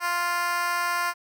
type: tone with high-pass filter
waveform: 10% pulse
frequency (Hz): 349.2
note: F4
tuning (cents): 0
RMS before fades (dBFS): -26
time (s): 0-1.14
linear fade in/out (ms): 50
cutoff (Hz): 1000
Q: 1.8
effects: none